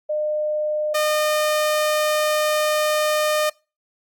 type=tone pair in turn; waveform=sine / sawtooth; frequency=606 / 608.9 Hz; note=D#5 / D#5; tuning=-46 / -38 cents; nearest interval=unison; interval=8 cents; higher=second; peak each=-20 / -14 dBFS; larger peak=second; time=0.09-0.94 / 0.94-3.5 s; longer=second; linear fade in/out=10 ms; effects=noise-tail reverb RT60 0.3 s tail -24 dB re dry + Opus 48 kbps